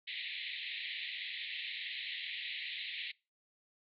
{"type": "band-pass noise", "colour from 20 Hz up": "pink", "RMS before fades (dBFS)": -42, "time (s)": [0.07, 3.12], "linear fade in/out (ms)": 10, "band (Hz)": [1900, 4100], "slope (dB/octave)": 96, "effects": ["noise-tail reverb RT60 0.3 s tail -25 dB re dry"]}